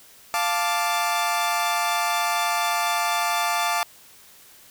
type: chord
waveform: sawtooth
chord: D minor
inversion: first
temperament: equal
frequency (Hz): 698.5 / 880 / 1174.7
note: F5 / A5 / D6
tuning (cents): 0 / 0 / 0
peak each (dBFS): -22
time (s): 0.34-3.83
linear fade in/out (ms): 0
effects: white hiss -50 dBFS RMS until 4.7 s